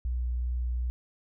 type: tone with vibrato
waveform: sine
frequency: 61 Hz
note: B1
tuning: 21 cents flat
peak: -27 dBFS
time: 0.05-0.9 s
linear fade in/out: 0 ms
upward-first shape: sine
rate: 2.6 Hz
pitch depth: 9 cents each way
effects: none